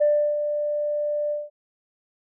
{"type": "tone with ADSR envelope", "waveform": "sine", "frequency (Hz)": 592, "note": "D5", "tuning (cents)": 14, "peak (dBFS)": -14, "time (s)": [0, 1.5], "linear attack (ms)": 18, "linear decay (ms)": 340, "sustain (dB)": -8, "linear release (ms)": 190, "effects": ["tanh soft clip ceiling -11 dBFS"]}